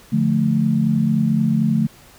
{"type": "chord", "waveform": "sine", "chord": "D minor", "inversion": "none", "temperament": "just", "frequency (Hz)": [146.83, 176.2, 220.2], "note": ["D3", "F3", "A3"], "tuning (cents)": [0, 16, 2], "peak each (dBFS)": [-20, -21, -17], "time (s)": [0.12, 1.87], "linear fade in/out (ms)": 10, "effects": ["pink hiss -47 dBFS RMS until 2.18 s"]}